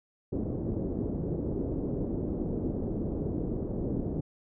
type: low-pass noise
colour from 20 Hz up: white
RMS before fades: -32 dBFS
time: 0.32-4.21 s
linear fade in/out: 10 ms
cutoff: 400 Hz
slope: 24 dB/octave
effects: none